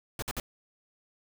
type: noise bursts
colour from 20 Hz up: pink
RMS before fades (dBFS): -34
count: 3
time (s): 0.19-0.4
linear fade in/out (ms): 2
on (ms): 34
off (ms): 54
effects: none